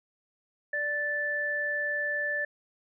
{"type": "tone pair together", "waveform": "sine", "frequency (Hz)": [587.3, 1756.2], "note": ["D5", "A6"], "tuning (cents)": [0, -4], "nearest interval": "octave + perfect fifth", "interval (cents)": 1896, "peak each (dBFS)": [-35, -28], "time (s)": [0.73, 2.45], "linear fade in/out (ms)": 5, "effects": []}